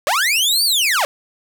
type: linear two-way sweep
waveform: sawtooth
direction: up then down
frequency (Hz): 512 to 4725 to 512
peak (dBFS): -11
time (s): 0.07-1.05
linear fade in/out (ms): 0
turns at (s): 0.64
effects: none